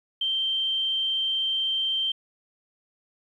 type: tone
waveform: sine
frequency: 3136 Hz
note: G7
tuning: in tune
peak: -23 dBFS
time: 0.21-2.12 s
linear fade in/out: 5 ms
effects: 10-bit